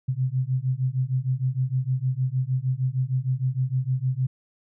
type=beating tone pair; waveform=sine; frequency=126.3 / 132.8 Hz; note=B2 / C3; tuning=+39 / +26 cents; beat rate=6.5 Hz; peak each=-25 dBFS; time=0.08-4.27 s; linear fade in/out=10 ms; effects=none